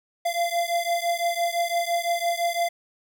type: beating tone pair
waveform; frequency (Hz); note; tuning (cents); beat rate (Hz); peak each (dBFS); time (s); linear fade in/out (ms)
square; 685 / 690.9; F5 / F5; -34 / -19; 5.9; -26 / -27; 0.25-2.69; 10
effects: none